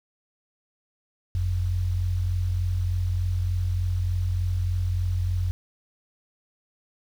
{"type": "tone pair together", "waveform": "sine", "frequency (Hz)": [47.25, 90.6], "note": ["F#1", "F#2"], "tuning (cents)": [37, -36], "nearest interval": "major seventh", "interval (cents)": 1127, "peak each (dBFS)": [-29, -23], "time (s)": [1.35, 5.51], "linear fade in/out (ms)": 0, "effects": ["8-bit"]}